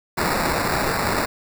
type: noise with sample-and-hold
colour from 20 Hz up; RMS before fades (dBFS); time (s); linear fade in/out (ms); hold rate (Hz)
white; -22; 0.17-1.26; 10; 3150
effects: none